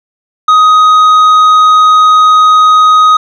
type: tone with tanh clipping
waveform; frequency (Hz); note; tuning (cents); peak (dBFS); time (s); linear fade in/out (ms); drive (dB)
sine; 1254; D#6; +13; -3; 0.48-3.17; 5; 6
effects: none